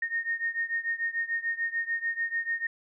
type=beating tone pair; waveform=sine; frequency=1842 / 1848.8 Hz; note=A#6 / A#6; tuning=-21 / -15 cents; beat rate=6.8 Hz; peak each=-30 / -32 dBFS; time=0.02-2.67 s; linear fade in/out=5 ms; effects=none